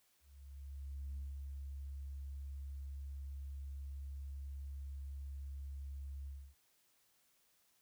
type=tone with ADSR envelope; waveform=sine; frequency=69.3 Hz; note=C#2; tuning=in tune; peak=-39 dBFS; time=0.2-6.55 s; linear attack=970 ms; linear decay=170 ms; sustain=-3 dB; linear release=280 ms; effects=tanh soft clip ceiling -38 dBFS + white hiss -74 dBFS RMS until 7.81 s